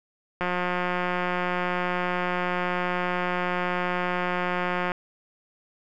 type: click train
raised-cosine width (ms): 0.5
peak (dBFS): -12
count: 808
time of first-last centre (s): 0.41-4.918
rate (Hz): 179
effects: none